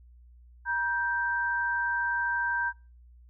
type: tone pair together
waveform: sine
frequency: 953.2 / 1568 Hz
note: A#5 / G6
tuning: +38 / 0 cents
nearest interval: major sixth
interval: 862 cents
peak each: -30 / -27 dBFS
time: 0.65-2.73 s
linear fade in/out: 50 ms
effects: noise-tail reverb RT60 0.3 s tail -20 dB re dry + added 60 Hz sine -51 dBFS peak until 3.29 s